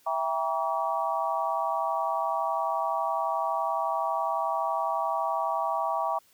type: chord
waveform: sine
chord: E diminished seventh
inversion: none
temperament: just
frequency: 659.3 / 791.1 / 949.3 / 1139.2 Hz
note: E5 / G5 / Bb5 / Db6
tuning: 0 / +16 / +31 / +47 cents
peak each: -31 dBFS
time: 0.06-6.19 s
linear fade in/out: 10 ms
effects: white hiss -62 dBFS RMS until 6.33 s